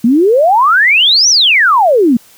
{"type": "exponential two-way sweep", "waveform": "sine", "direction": "up then down", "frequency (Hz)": [220, 6120, 220], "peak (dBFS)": -5, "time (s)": [0.04, 2.17], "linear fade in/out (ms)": 5, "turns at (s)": 1.29, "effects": ["white hiss -43 dBFS RMS until 2.37 s"]}